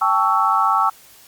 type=chord; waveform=sine; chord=A dominant seventh; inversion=third; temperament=equal with one note detuned; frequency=784 / 880 / 1121.6 / 1318.5 Hz; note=G5 / A5 / C#6 / E6; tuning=0 / 0 / +20 / 0 cents; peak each=-21 / -21 / -19 / -18 dBFS; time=0.01-0.9 s; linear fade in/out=10 ms; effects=white hiss -47 dBFS RMS until 1.27 s + Opus 48 kbps